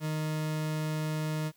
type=tone; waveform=40% pulse; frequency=155 Hz; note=D#3; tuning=6 cents flat; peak=-29 dBFS; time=0-1.52 s; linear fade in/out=50 ms; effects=white hiss -66 dBFS RMS until 1.56 s